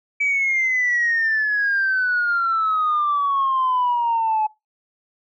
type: exponential sweep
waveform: sine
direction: down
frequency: 2300 to 853 Hz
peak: -16 dBFS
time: 0.2-4.47 s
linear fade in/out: 10 ms
effects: noise-tail reverb RT60 0.2 s tail -21 dB re dry + tanh soft clip ceiling -13 dBFS